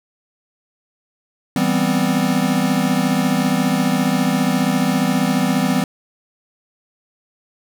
square chord, C major seventh, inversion first, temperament equal, 164.81 / 196 / 246.9 / 261.6 Hz, E3 / G3 / B3 / C4, 0 / 0 / 0 / 0 cents, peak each -23 / -21 / -21 / -22 dBFS, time 1.56-5.84 s, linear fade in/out 2 ms, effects none

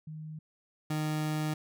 sine / 30% pulse tone pair in turn, 155.6 / 153.72 Hz, D#3 / D#3, 0 / -21 cents, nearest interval unison, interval 21 cents, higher first, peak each -39 / -27 dBFS, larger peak second, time 0.07-0.39 / 0.9-1.54 s, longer second, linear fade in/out 5 ms, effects none

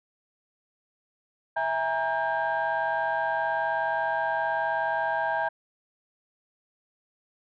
sine tone cluster, 656 / 820 / 939 / 1595 Hz, E5 / G#5 / A#5 / G6, -9 / -22 / +12 / +30 cents, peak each -29 dBFS, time 1.56-5.49 s, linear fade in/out 10 ms, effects tanh soft clip ceiling -18 dBFS

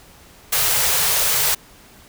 white band-stop noise, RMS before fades -18 dBFS, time 0.52-1.55 s, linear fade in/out 10 ms, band 180 to 390 Hz, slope 96 dB/octave, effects pink hiss -47 dBFS RMS until 2.08 s

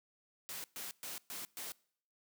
white noise bursts, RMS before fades -44 dBFS, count 5, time 0.49-1.72 s, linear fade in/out 0 ms, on 150 ms, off 120 ms, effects noise-tail reverb RT60 0.6 s tail -24 dB re dry + high-pass 150 Hz 12 dB/octave

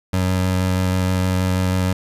25% pulse tone with vibrato, 92.5 Hz, F#2, in tune, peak -13 dBFS, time 0.13-1.93 s, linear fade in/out 5 ms, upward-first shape triangle, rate 6.3 Hz, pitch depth 15 cents each way, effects resampled to 32000 Hz

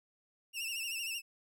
sawtooth tone with vibrato, 2723 Hz, F7, 44 cents flat, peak -33 dBFS, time 0.53-1.22 s, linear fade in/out 50 ms, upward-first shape sine, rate 13 Hz, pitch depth 78 cents each way, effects none

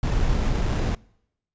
brown noise with sample-and-hold, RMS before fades -22 dBFS, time 0.03-0.95 s, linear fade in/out 2 ms, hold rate 4410 Hz, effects noise-tail reverb RT60 0.8 s tail -25 dB re dry + resampled to 16000 Hz

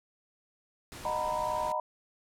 pink low-pass noise, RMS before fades -45 dBFS, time 0.92-1.72 s, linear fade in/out 0 ms, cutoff 12000 Hz, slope 24 dB/octave
sine chord, B major seventh, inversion first, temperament just, 617.4 / 740.8 / 926 / 987.8 Hz, D#5 / F#5 / A#5 / B5, -14 / +2 / -12 / 0 cents, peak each -34 / -39 / -34 / -33 dBFS, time 1.05-1.8 s, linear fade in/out 2 ms
effects none

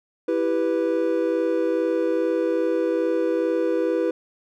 triangle chord, E minor, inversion none, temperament equal, 329.6 / 392 / 493.9 Hz, E4 / G4 / B4, 0 / 0 / 0 cents, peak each -22 / -24 / -21 dBFS, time 0.28-4.11 s, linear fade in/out 5 ms, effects none

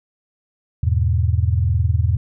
sine chord, E major, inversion none, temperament equal, 82.41 / 103.83 / 123.47 Hz, E2 / G#2 / B2, 0 / 0 / 0 cents, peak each -17 / -19 / -22 dBFS, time 0.83-2.17 s, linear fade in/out 5 ms, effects none

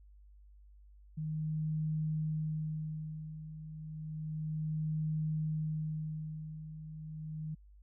sine tone with tremolo, 155.56 Hz, D#3, in tune, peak -31 dBFS, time 1.17-7.55 s, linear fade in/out 10 ms, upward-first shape sine, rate 0.31 Hz, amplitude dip 75%, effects added 50 Hz sine -55 dBFS peak until 7.82 s

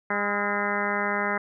harmonic tone with a mistuned harmonic, 203.6 Hz, G#3, 34 cents flat, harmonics 1 / 2 / 3 / 4 / 5 / 6 / 7 / 8 / 9 / 10, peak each -33 / -33 / -33 / -33 / -33 / -33 / -33 / -33 / -33 / -33 dBFS, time 0.1-1.38 s, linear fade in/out 5 ms, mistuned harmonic 6, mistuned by +54 cents, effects none

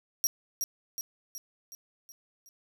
sawtooth tone with echo, 5670 Hz, F8, 25 cents sharp, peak -21 dBFS, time 0.24-0.27 s, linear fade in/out 0 ms, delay 370 ms, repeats 6, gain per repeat -5 dB, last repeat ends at 2.49 s, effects none

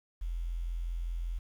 sine tone with quantisation, 42.64 Hz, F1, 41 cents flat, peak -32 dBFS, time 0.21-1.39 s, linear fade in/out 10 ms, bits 10, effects none

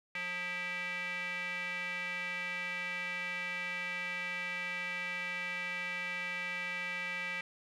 square tone with band-pass filter, 178.6 Hz, F3, 39 cents sharp, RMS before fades -38 dBFS, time 0.15-7.41 s, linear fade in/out 2 ms, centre 2200 Hz, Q 5.7, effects none

